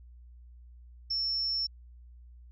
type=tone with amplitude modulation; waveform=sine; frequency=5400 Hz; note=E8; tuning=41 cents sharp; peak=-27 dBFS; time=1.1-1.67 s; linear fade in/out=10 ms; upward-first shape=sine; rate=131 Hz; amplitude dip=25%; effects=added 60 Hz sine -49 dBFS peak until 2.51 s